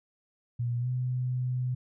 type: tone with pitch glide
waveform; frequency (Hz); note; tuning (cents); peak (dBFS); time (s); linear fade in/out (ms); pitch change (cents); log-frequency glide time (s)
sine; 120 to 126.11; B2 to B2; -49 to +37; -27; 0.59-1.75; 10; +86; 0.79-0.88
effects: none